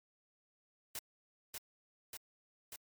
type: noise with echo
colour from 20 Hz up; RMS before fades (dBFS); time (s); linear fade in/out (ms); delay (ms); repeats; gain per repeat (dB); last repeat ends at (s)
white; -42; 0.95-0.99; 2; 590; 3; -2; 2.76
effects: MP3 96 kbps